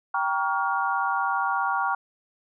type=chord; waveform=sine; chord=G half-diminished seventh; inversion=none; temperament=just; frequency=784 / 940.8 / 1128.9 / 1411.2 Hz; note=G5 / Bb5 / Db6 / F6; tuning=0 / +16 / +31 / +18 cents; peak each=-28 dBFS; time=0.14-1.95 s; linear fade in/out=5 ms; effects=none